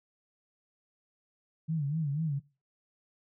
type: tone with vibrato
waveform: sine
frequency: 150.6 Hz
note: D3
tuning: 44 cents sharp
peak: -28 dBFS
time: 1.68-2.4 s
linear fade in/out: 20 ms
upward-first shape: sine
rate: 4.1 Hz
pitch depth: 140 cents each way
effects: noise-tail reverb RT60 0.3 s tail -20 dB re dry